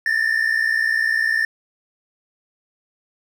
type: tone pair together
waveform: triangle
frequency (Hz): 1760 / 1820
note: A6 / A#6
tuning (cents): 0 / -42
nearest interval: minor second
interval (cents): 58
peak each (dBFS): -18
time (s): 0.06-1.45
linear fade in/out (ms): 2
effects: none